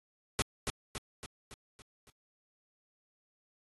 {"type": "noise with echo", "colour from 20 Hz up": "pink", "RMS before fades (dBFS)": -29, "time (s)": [0.39, 0.42], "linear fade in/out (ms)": 0, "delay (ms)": 280, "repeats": 6, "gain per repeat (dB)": -5, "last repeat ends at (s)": 2.1, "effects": ["AAC 32 kbps"]}